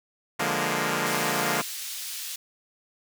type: chord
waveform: 5% pulse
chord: Bb dominant seventh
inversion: first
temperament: equal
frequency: 146.83 / 174.61 / 207.7 / 233.1 Hz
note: D3 / F3 / Ab3 / Bb3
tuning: 0 / 0 / 0 / 0 cents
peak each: -19 / -19 / -19 / -18 dBFS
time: 0.39-1.62 s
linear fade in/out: 10 ms
type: high-pass noise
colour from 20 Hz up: pink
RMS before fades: -35 dBFS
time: 1.06-2.36 s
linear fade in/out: 5 ms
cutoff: 3500 Hz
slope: 12 dB/octave
effects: none